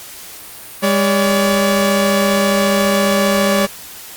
sawtooth tone pair together, 201.9 / 571 Hz, G#3 / D5, -49 / -49 cents, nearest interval octave + tritone, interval 1800 cents, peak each -11 dBFS, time 0.82-3.67 s, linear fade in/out 20 ms, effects white hiss -34 dBFS RMS until 4.16 s + Opus 48 kbps

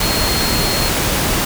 sine tone in noise, 4263 Hz, C8, 32 cents sharp, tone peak -21 dBFS, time 0.02-0.89 s, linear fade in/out 5 ms, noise pink, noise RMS -17 dBFS, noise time 0-1.45 s, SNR -7 dB, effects none

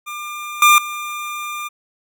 25% pulse tone with level steps, 1198 Hz, D6, 34 cents sharp, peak -23 / -4 / -21 dBFS, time 0.06-1.69 s, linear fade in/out 20 ms, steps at 0.62 / 0.78 s, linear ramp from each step 2 ms, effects none

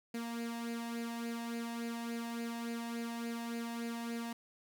sawtooth tone with flanger, 233.1 Hz, A#3, in tune, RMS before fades -40 dBFS, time 0.14-4.33 s, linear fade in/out 5 ms, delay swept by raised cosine 0.43 to 1.14 ms, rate 3.5 Hz, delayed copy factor +0.6, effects none

